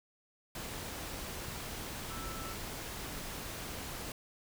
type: tone in noise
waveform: sine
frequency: 1322 Hz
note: E6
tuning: 5 cents sharp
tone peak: -46 dBFS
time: 2.1-2.53 s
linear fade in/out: 2 ms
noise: pink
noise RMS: -42 dBFS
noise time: 0.55-4.12 s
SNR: -7 dB
effects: none